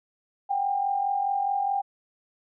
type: tone pair together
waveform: sine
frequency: 754.2 / 799 Hz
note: F#5 / G5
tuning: +33 / +33 cents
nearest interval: minor second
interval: 100 cents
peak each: -30 / -24 dBFS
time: 0.49-1.82 s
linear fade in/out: 20 ms
effects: none